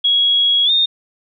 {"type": "tone with pitch glide", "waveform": "sine", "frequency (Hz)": [3322, 3665], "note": ["G#7", "A#7"], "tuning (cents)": [0, -30], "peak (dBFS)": -11, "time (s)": [0.04, 0.86], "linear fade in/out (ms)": 10, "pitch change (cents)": 170, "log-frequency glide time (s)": [0.65, 0.71], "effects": []}